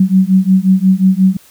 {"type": "beating tone pair", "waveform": "sine", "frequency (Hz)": [186, 191.6], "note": ["F#3", "G3"], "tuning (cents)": [9, -39], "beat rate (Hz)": 5.6, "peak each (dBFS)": -10, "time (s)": [0, 1.37], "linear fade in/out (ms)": 5, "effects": ["white hiss -45 dBFS RMS until 1.5 s"]}